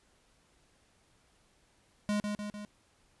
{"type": "tone with echo", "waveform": "square", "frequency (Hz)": 207.7, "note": "G#3", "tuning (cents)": 0, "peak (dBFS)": -29, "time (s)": [2.09, 2.2], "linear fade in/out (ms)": 0, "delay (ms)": 150, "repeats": 3, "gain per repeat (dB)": -4, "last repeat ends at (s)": 2.65, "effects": ["pink hiss -68 dBFS RMS until 3.2 s", "resampled to 24000 Hz"]}